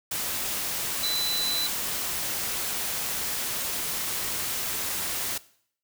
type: tone in noise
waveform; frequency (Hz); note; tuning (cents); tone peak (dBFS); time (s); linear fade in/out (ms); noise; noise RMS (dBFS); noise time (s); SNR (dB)
sine; 4000; B7; +21; -26; 1.03-1.67; 5; white; -30; 0.11-5.38; +1
effects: noise-tail reverb RT60 0.6 s tail -19 dB re dry